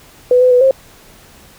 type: tone with pitch steps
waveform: sine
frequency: 497.1 / 505 / 495 / 532 Hz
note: B4 / B4 / B4 / C5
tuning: +11 / +39 / +4 / +29 cents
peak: -6 dBFS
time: 0.31-0.71 s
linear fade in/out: 2 ms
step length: 100 ms
effects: pink hiss -43 dBFS RMS until 1.58 s